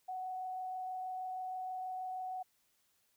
sine tone with frequency modulation, 744 Hz, F#5, 9 cents sharp, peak -38 dBFS, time 0.08-2.43 s, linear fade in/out 10 ms, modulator 26.3 Hz, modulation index 0.28, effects white hiss -75 dBFS RMS until 3.16 s

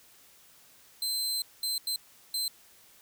sawtooth tone bursts at uneven times, 4100 Hz, C8, 36 cents flat, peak -26 dBFS, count 4, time 1.02-1.42 / 1.63-1.78 / 1.87-1.96 / 2.34-2.48 s, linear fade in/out 2 ms, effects white hiss -58 dBFS RMS until 3.01 s

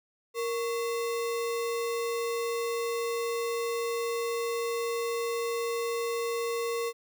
sine tone with sample-and-hold, 466.2 Hz, A#4, in tune, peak -28 dBFS, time 0.34-6.93 s, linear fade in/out 50 ms, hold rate 1575 Hz, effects none

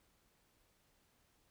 silence, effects pink hiss -74 dBFS RMS until 1.5 s

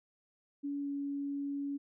sine tone with pitch glide, 284 to 282 Hz, C#4 to C#4, +42 to +30 cents, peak -34 dBFS, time 0.63-1.78 s, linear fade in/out 20 ms, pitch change -12 cents, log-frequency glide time 0.81-0.88 s, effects none

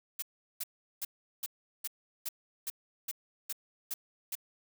blue noise bursts, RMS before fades -36 dBFS, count 11, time 0.19-4.353 s, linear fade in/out 5 ms, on 33 ms, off 380 ms, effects none

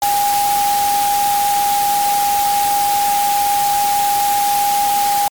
sine tone in noise, 813 Hz, G#5, 37 cents flat, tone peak -13 dBFS, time 0.02-5.28 s, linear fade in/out 2 ms, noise white, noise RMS -22 dBFS, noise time 0.02-5.28 s, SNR +6 dB, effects MP3 96 kbps

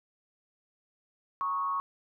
sine tone with frequency modulation, 1104 Hz, C#6, 7 cents flat, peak -28 dBFS, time 1.41-1.8 s, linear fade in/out 0 ms, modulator 164 Hz, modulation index 0.49, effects none

